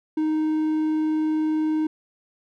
triangle tone with vibrato, 311.1 Hz, D#4, in tune, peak -18 dBFS, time 0.17-1.87 s, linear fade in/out 5 ms, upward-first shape sine, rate 20 Hz, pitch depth 8 cents each way, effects none

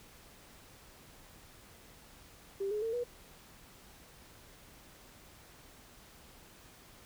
sine tone with pitch steps, 393.5 / 421.7 / 452 / 484.5 Hz, G4 / G#4 / A4 / B4, +7 / +26 / +47 / -33 cents, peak -32 dBFS, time 2.6-3.04 s, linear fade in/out 10 ms, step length 110 ms, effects pink hiss -57 dBFS RMS until 7.05 s

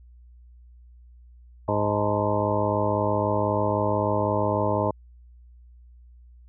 harmonic tone with a mistuned harmonic, 103.83 Hz, G#2, in tune, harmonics 1 / 2 / 3 / 4 / 5 / 6 / 8 / 9 / 10, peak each -28 / -32 / -31 / -31 / -29 / -27 / -30 / -32 / -32 dBFS, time 1.68-4.91 s, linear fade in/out 5 ms, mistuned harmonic 8, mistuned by +77 cents, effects added 60 Hz sine -47 dBFS peak until 6.48 s

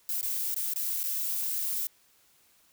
violet noise with dropouts, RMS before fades -31 dBFS, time 0.09-1.87 s, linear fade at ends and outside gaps 2 ms, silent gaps 0.212-0.228 / 0.545-0.562 / 0.737-0.759 / 1.032-1.038 s, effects white hiss -64 dBFS RMS until 2.72 s

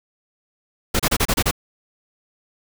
pink noise bursts, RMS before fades -18 dBFS, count 7, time 0.94-1.512 s, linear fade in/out 10 ms, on 56 ms, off 30 ms, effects none

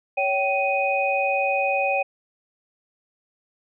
sine tone cluster, 559 / 771 / 2494 Hz, C#5 / G5 / D#7, +14 / -29 / +3 cents, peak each -24 dBFS, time 0.17-2.03 s, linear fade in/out 10 ms, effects none

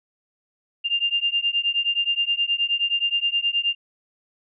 sine beating tone pair, 2794 / 2803.5 Hz, F7 / F7, 0 / +6 cents, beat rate 9.5 Hz, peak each -23 dBFS, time 0.84-3.75 s, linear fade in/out 20 ms, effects none

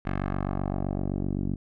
10% pulse tone with low-pass filter sweep, 47.8 Hz, G1, 43 cents flat, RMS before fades -29 dBFS, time 0.05-1.56 s, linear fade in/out 10 ms, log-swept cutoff 2000 to 260 Hz, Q 1.3, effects none

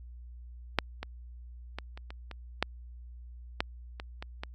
clicks, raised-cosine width 0.3 ms, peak -7 / -20 / -20 / -29 / -27 / -26 / -9 / -11 / -23 / -23 / -20 dBFS, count 11, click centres 0.787 / 1.03 / 1.786 / 1.975 / 2.105 / 2.313 / 2.626 / 3.605 / 3.999 / 4.225 / 4.435 s, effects added 60 Hz sine -44 dBFS peak until 4.54 s + Opus 48 kbps

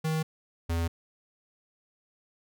square tone pair in turn, 158.1 / 83.75 Hz, D#3 / E2, +28 / +28 cents, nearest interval major seventh, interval 1100 cents, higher first, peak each -27 / -27 dBFS, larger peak neither, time 0.04-0.23 / 0.69-0.88 s, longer neither, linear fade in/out 10 ms, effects none

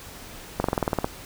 slowing click train, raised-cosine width 1 ms, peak -8 dBFS, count 10, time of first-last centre 0.6-1.044 s, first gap 42 ms, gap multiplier 1.04, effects pink hiss -42 dBFS RMS until 1.25 s

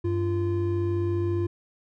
triangle tone pair together, 96.81 / 345 Hz, G2 / F4, -21 / -21 cents, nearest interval octave + minor seventh, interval 2200 cents, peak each -24 dBFS, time 0.04-1.47 s, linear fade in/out 10 ms, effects none

